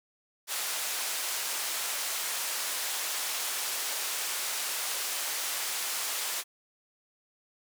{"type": "band-pass noise", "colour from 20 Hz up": "white", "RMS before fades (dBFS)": -33, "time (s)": [0.47, 6.44], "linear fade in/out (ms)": 50, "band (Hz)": [590, 12000], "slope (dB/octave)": 12, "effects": []}